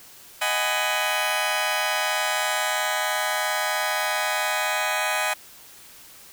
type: chord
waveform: 15% pulse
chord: G# minor seventh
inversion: second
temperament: just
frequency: 623 / 747.5 / 830.6 / 996.7 Hz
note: D#5 / F#5 / G#5 / B5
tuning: +2 / +17 / 0 / +16 cents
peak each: -21 / -22 / -21 / -23 dBFS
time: 0.41-5.34 s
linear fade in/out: 10 ms
effects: white hiss -47 dBFS RMS until 6.32 s